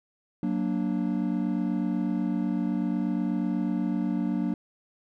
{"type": "chord", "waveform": "triangle", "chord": "Gb augmented", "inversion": "none", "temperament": "equal", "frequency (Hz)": [185, 233.1, 293.7], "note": ["Gb3", "Bb3", "D4"], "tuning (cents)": [0, 0, 0], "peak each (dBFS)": [-27, -27, -28], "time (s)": [0.43, 4.54], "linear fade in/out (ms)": 2, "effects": []}